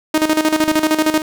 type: tone with tremolo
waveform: sawtooth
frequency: 311.1 Hz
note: D#4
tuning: in tune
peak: -7 dBFS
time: 0.14-1.22 s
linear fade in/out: 5 ms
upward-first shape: square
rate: 13 Hz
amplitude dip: 70%
effects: none

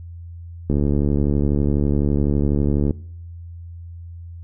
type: click train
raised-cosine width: 3 ms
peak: -7 dBFS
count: 160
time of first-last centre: 0.7-2.908 s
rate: 72 Hz
effects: noise-tail reverb RT60 0.7 s tail -24 dB re dry + added 85 Hz sine -33 dBFS peak until 4.43 s

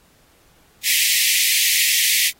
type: high-pass noise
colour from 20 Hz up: pink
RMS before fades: -18 dBFS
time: 0.83-2.32 s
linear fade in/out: 50 ms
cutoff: 1900 Hz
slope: 96 dB/octave
effects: pink hiss -56 dBFS RMS until 2.39 s + AAC 48 kbps

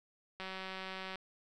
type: click train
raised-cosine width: 0.3 ms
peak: -27 dBFS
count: 144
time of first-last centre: 0.4-1.157 s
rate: 189 Hz
effects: none

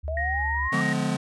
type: tone with vibrato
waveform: sine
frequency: 73.42 Hz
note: D2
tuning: in tune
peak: -28 dBFS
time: 0.03-0.69 s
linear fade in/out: 20 ms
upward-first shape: sine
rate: 17 Hz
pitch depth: 52 cents each way
type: exponential sweep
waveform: sine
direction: up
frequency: 622.3 to 1174.7 Hz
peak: -29 dBFS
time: 0.08-0.81 s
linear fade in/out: 0 ms
type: tone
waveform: sine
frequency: 1874 Hz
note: A#6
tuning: 9 cents sharp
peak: -26 dBFS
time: 0.17-0.93 s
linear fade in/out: 2 ms
type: chord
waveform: square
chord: D diminished seventh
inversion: none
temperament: just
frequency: 146.83 / 176.2 / 211.4 / 253.7 Hz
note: D3 / F3 / Ab3 / Cb4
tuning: 0 / +16 / +31 / +47 cents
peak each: -30 dBFS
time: 0.72-1.17 s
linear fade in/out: 10 ms
effects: resampled to 24000 Hz

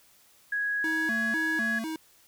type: tone with pitch glide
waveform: sine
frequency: 1661.2 to 1671.8 Hz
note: G#6 to G#6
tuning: 0 to +11 cents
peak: -26 dBFS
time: 0.52-1.79 s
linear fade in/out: 5 ms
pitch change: +11 cents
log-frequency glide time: 0.7-1.22 s
type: tone with vibrato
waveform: square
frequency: 267.4 Hz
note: C4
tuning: 38 cents sharp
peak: -32 dBFS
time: 0.84-1.96 s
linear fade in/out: 2 ms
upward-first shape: square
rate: 2 Hz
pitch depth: 300 cents each way
effects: white hiss -60 dBFS RMS until 2.27 s

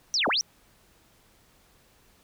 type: linear two-way sweep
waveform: sine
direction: down then up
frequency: 5960 to 187.6 to 5960 Hz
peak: -22 dBFS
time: 0.14-0.41 s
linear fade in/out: 0 ms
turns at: 0.28 s
effects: pink hiss -61 dBFS RMS until 2.23 s

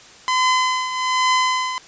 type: tone with tremolo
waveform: sawtooth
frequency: 1020 Hz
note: C6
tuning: 44 cents flat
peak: -10 dBFS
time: 0.28-1.78 s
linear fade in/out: 0 ms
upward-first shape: triangle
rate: 1.2 Hz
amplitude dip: 70%
effects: white hiss -44 dBFS RMS until 1.87 s + resampled to 16000 Hz

